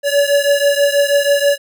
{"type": "beating tone pair", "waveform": "square", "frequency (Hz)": [567, 573.2], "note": ["C#5", "D5"], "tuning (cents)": [39, -42], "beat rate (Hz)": 6.2, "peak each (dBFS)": [-14, -16], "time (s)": [0.03, 1.58], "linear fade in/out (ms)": 50, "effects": []}